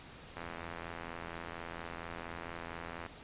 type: click train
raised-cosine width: 0.5 ms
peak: -27 dBFS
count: 228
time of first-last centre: 0.37-3.063 s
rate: 84.3 Hz
effects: pink hiss -52 dBFS RMS until 3.23 s + resampled to 8000 Hz